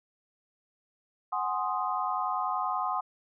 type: chord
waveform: sine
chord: Ab dominant seventh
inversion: third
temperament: equal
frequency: 740 / 830.6 / 1046.5 / 1244.5 Hz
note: Gb5 / Ab5 / C6 / Eb6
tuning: 0 / 0 / 0 / 0 cents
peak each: -33 / -35 / -32 / -33 dBFS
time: 1.32-3.01 s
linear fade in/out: 10 ms
effects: none